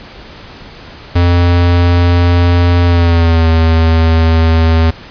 square tone with pitch glide, 87.31 to 81.46 Hz, F2 to E2, 0 to -20 cents, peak -7 dBFS, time 1.15-4.91 s, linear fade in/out 10 ms, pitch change -120 cents, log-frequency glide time 2.84-3.47 s, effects pink hiss -33 dBFS RMS until 5.1 s + resampled to 11025 Hz

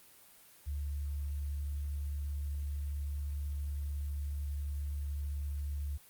sine tone, 72 Hz, D2, 34 cents flat, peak -34 dBFS, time 0.66-5.98 s, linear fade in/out 20 ms, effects white hiss -59 dBFS RMS until 6.09 s + Opus 32 kbps

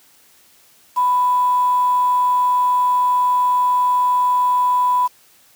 sine tone with quantisation, 993 Hz, B5, 9 cents sharp, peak -13 dBFS, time 0.96-5.08 s, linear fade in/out 20 ms, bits 6, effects white hiss -52 dBFS RMS until 5.55 s + high-pass 60 Hz 12 dB/octave

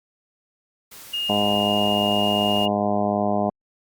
white noise, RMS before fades -42 dBFS, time 0.91-2.66 s, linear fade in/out 10 ms
sine tone, 2841 Hz, F7, 29 cents sharp, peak -23 dBFS, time 1.13-2.68 s, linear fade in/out 10 ms
harmonic tone, 102.7 Hz, G#2, 19 cents flat, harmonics 1 / 2 / 3 / 4 / 5 / 6 / 7 / 8 / 9 / 10, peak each -34 / -24 / -31 / -30 / -34 / -25 / -25 / -32 / -36 / -35 dBFS, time 1.29-3.5 s, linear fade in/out 5 ms
effects Opus 48 kbps

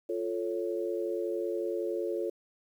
sine chord, F augmented, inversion none, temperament equal, 349.2 / 440 / 554.4 Hz, F4 / A4 / C#5, 0 / 0 / 0 cents, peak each -33 / -34 / -36 dBFS, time 0.09-2.3 s, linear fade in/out 5 ms, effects 10-bit

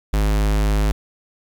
square tone, 51.91 Hz, G#1, in tune, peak -16 dBFS, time 0.13-0.92 s, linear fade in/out 5 ms, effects 8-bit

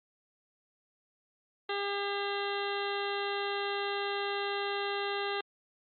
harmonic tone with a mistuned harmonic, 402.4 Hz, G4, 45 cents sharp, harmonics 1 / 2 / 3 / 4 / 5 / 7 / 8 / 9 / 10, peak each -35 / -38 / -40 / -41 / -42 / -43 / -44 / -45 / -45 dBFS, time 1.69-5.41 s, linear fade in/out 5 ms, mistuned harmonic 7, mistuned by -41 cents, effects Opus 48 kbps

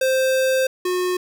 square tone pair in turn, 523.3 / 362.8 Hz, C5 / F#4, 0 / -34 cents, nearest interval tritone, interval 634 cents, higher first, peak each -17 / -20 dBFS, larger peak first, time 0.01-0.67 / 0.85-1.17 s, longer first, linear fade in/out 5 ms, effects none

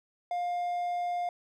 triangle tone, 706 Hz, F5, 19 cents sharp, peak -27 dBFS, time 0.31-1.29 s, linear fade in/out 2 ms, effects none

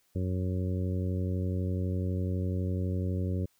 harmonic tone, 92 Hz, F#2, 9 cents flat, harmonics 1 / 2 / 3 / 4 / 5 / 6, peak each -29 / -35 / -39 / -41 / -43 / -45 dBFS, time 0.15-3.46 s, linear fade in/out 10 ms, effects white hiss -70 dBFS RMS until 3.59 s

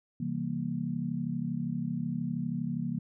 sine chord, C dominant seventh, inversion none, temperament just, 130.81 / 163.52 / 196.22 / 235.5 Hz, C3 / E3 / G3 / Bb3, 0 / -14 / +2 / +18 cents, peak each -39 / -34 / -38 / -34 dBFS, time 0.2-2.99 s, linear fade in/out 5 ms, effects none

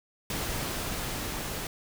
pink noise with level ramp, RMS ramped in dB -32 to -35 dBFS, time 0.3-1.67 s, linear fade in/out 2 ms, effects none

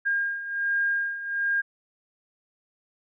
sine beating tone pair, 1613 / 1614.3 Hz, G6 / G#6, +49 / -50 cents, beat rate 1.3 Hz, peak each -30 / -25 dBFS, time 0.05-1.62 s, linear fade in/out 20 ms, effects none

